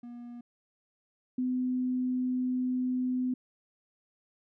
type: tone pair in turn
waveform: triangle / sine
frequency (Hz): 240 / 253.1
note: B3 / B3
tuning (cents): -49 / +43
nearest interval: minor second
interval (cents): 92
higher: second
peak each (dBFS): -39 / -27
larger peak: second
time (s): 0.03-0.41 / 1.38-3.34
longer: second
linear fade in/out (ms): 5
effects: none